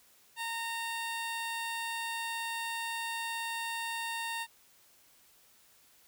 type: tone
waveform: 15% pulse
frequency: 919 Hz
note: A#5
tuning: 25 cents flat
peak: -28 dBFS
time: 0.36-4.47 s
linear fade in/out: 50 ms
effects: white hiss -63 dBFS RMS until 6.07 s